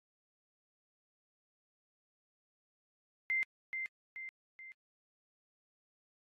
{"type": "tone with echo", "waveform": "sine", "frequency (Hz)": 2086, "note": "C7", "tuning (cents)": -6, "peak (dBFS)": -30, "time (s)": [3.3, 3.43], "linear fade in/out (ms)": 0, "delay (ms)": 430, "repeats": 3, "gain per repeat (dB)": -6, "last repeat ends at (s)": 4.72, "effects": ["AAC 32 kbps"]}